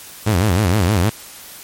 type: tone with vibrato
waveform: sawtooth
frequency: 97 Hz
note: G2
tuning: 18 cents flat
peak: -9 dBFS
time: 0.26-1.1 s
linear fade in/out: 10 ms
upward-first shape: sine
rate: 6.4 Hz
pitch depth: 230 cents each way
effects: white hiss -37 dBFS RMS until 1.63 s + MP3 64 kbps